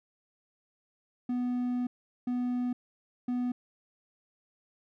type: tone bursts at uneven times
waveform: triangle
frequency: 246.9 Hz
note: B3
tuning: in tune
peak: -26 dBFS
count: 3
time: 1.29-1.87 / 2.27-2.73 / 3.28-3.52 s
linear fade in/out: 5 ms
effects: none